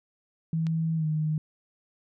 sine tone with pitch glide, 162.1 to 154.69 Hz, E3 to D#3, -29 to -10 cents, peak -24 dBFS, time 0.53-1.38 s, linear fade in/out 2 ms, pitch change -81 cents, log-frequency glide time 0.96-1.06 s
click, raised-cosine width 0.2 ms, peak -25 dBFS, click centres 0.668 s
effects none

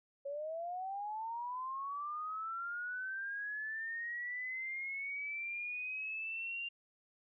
sine linear sweep, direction up, 550 to 2793 Hz, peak -38 dBFS, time 0.25-6.69 s, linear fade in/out 10 ms, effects none

